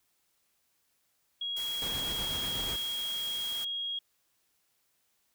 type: tone with pitch glide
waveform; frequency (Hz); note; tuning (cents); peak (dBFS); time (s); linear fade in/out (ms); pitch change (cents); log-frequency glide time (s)
sine; 3300 to 3279; G#7 to G#7; -12 to -23; -32; 1.41-3.99; 5; -11; 1.76-2.43
type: noise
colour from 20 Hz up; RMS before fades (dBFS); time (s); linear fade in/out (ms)
white; -43; 1.56-3.65; 10
type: noise with tremolo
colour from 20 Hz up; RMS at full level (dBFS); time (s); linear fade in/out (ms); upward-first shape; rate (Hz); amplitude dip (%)
pink; -39; 1.82-2.76; 0; square; 8.2; 25
effects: white hiss -74 dBFS RMS until 5.34 s